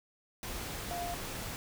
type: tone in noise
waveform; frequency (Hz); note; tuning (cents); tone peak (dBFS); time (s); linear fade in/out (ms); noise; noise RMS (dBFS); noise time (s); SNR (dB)
sine; 698.5; F5; 0; -36; 0.91-1.14; 0; pink; -40; 0.43-1.56; +1
effects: none